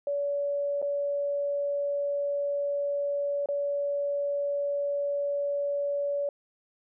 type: tone with dropouts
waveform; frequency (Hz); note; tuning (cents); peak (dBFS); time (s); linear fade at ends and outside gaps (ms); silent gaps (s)
sine; 570; C#5; +48; -26; 0.07-6.29; 2; 0.817-0.825 / 3.459-3.487
effects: none